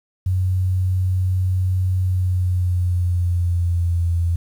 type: tone with pitch glide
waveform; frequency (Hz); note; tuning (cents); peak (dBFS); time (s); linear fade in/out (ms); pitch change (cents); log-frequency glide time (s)
sine; 92.5 to 85.31; F#2 to F2; 0 to -40; -16; 0.26-4.36; 5; -140; 1.99-4.11
effects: 8-bit

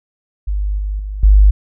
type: tone with level steps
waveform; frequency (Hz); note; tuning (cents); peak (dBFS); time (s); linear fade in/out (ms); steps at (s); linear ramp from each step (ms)
sine; 50.4; G1; +49; -15 / -17 / -21 / -4; 0.47-1.51; 10; 0.78 / 0.99 / 1.23; 5
effects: none

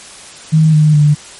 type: tone with pitch steps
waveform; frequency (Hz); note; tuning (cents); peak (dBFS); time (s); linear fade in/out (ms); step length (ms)
sine; 157.4 / 152.83 / 148.39; D#3 / D#3 / D3; +20 / -31 / +18; -5; 0.52-1.15; 20; 210
effects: white hiss -34 dBFS RMS until 1.39 s + MP3 48 kbps

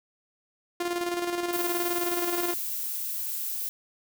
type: tone with tremolo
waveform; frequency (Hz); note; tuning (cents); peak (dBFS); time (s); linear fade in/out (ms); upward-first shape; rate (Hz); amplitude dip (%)
sawtooth; 349.2; F4; 0; -22; 0.8-2.54; 5; square; 19; 45
type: noise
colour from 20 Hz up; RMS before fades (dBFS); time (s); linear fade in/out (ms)
violet; -32; 1.53-3.69; 0
effects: none

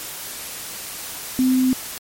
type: tone in noise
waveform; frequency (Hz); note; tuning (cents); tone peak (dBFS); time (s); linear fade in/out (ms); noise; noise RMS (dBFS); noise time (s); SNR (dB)
sine; 257.5; C4; -28; -14; 1.39-1.73; 0; white; -32; 0-1.98; +15
effects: MP3 64 kbps

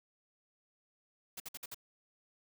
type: noise bursts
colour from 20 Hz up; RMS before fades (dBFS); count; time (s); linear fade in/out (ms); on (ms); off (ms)
white; -44; 5; 1.37-1.745; 5; 31; 55
effects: none

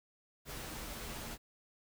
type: noise with comb filter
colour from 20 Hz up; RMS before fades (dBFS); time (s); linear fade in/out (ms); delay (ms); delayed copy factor
pink; -44; 0.45-1.38; 50; 11; -0.5
effects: none

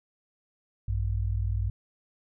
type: tone pair together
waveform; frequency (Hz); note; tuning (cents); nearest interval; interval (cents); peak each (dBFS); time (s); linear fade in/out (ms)
sine; 57.68 / 97.9; A#1 / G2; -18 / -2; major sixth; 916; -28; 0.88-1.7; 5
effects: none

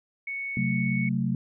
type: tone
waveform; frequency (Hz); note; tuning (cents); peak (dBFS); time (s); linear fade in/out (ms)
sine; 2217; C#7; 0; -30; 0.27-1.09; 5
type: chord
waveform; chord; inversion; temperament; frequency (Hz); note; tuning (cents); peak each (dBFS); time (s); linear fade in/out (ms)
sine; F# diminished; second; just; 133.2 / 185 / 222; C3 / F#3 / A3; +31 / 0 / +16; -28; 0.57-1.35; 2
effects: none

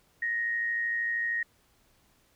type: tone with amplitude modulation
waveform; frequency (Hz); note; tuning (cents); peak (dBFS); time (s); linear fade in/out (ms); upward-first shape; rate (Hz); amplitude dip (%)
sine; 1870; A#6; +5; -25; 0.22-1.43; 5; sine; 113; 45
effects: pink hiss -66 dBFS RMS until 2.35 s

